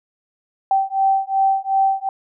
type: beating tone pair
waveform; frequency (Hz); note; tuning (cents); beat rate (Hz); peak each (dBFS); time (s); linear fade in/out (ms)
sine; 775 / 777.7; G5 / G5; -20 / -14; 2.7; -18; 0.71-2.09; 2
effects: none